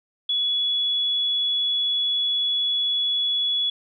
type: tone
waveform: sine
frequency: 3391 Hz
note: G#7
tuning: 35 cents sharp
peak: -20 dBFS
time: 0.29-3.7 s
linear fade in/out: 5 ms
effects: none